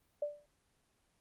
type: tone with exponential decay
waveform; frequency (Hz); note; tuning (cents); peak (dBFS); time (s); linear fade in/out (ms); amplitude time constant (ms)
sine; 587.3; D5; 0; -30; 0.22-0.46; 5; 51
effects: pink hiss -75 dBFS RMS until 1.2 s + Opus 24 kbps